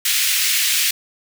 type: high-pass noise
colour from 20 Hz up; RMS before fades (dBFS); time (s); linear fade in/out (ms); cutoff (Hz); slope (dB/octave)
pink; -18; 0.05-0.91; 5; 2100; 24
effects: none